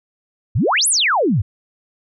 sine exponential two-way sweep, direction up then down, 84.6 to 11490 to 84.6 Hz, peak -13 dBFS, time 0.55-1.42 s, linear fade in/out 10 ms, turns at 0.88 s, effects none

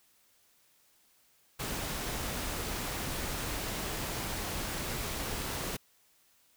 pink noise, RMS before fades -36 dBFS, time 1.59-5.77 s, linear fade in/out 10 ms, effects white hiss -67 dBFS RMS until 6.56 s

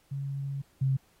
sine tone pair in turn, 138.59 / 133.95 Hz, C#3 / C3, 0 / +41 cents, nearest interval minor second, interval 59 cents, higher first, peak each -31 / -23 dBFS, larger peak second, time 0.11-0.62 / 0.81-0.97 s, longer first, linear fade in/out 10 ms, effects pink hiss -66 dBFS RMS until 1.2 s + AAC 48 kbps

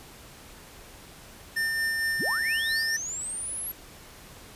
square tone with tremolo, 1800 Hz, A6, 39 cents sharp, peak -25 dBFS, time 1.56-2.97 s, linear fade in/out 10 ms, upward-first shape sine, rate 4.4 Hz, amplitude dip 25%
sine linear sweep, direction up, 77.5 to 11640 Hz, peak -31 dBFS, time 2.19-3.72 s, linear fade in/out 10 ms
effects pink hiss -48 dBFS RMS until 4.55 s + resampled to 32000 Hz

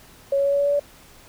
sine tone with pitch steps, 554.4 / 557.9 / 561.5 / 565.1 / 568.7 / 572.3 / 575.9 Hz, C#5 / C#5 / C#5 / C#5 / C#5 / D5 / D5, 0 / +11 / +22 / +33 / +44 / -45 / -34 cents, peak -17 dBFS, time 0.32-0.796 s, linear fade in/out 5 ms, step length 68 ms, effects pink hiss -49 dBFS RMS until 1.28 s

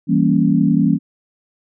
sine chord, E diminished seventh, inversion none, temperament equal, 164.81 / 196 / 233.1 / 277.2 Hz, E3 / G3 / Bb3 / Db4, 0 / 0 / 0 / 0 cents, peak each -17 dBFS, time 0.07-0.99 s, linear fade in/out 50 ms, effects none

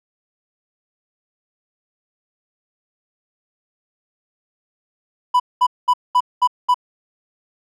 triangle tone bursts, 991 Hz, B5, 6 cents sharp, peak -9 dBFS, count 6, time 5.34-6.744 s, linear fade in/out 10 ms, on 59 ms, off 210 ms, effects none

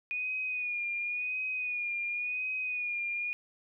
sine tone with vibrato, 2461 Hz, D#7, 20 cents flat, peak -31 dBFS, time 0.11-3.33 s, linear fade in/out 0 ms, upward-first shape sine, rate 0.93 Hz, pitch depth 43 cents each way, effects none

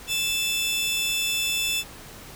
sawtooth tone pair together, 2637 / 3479 Hz, E7 / A7, 0 / -20 cents, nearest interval perfect fourth, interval 480 cents, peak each -23 dBFS, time 0.07-1.84 s, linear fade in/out 50 ms, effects pink hiss -43 dBFS RMS until 2.35 s

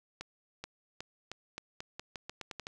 accelerating click train, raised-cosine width 0.2 ms, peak -23 dBFS, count 13, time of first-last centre 0.21-2.669 s, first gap 430 ms, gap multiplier 0.85, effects none

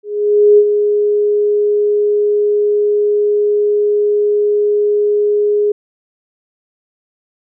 sine tone with ADSR envelope, 415.3 Hz, G#4, in tune, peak -3 dBFS, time 0.03-5.72 s, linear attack 550 ms, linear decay 60 ms, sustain -7 dB, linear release 5 ms, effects none

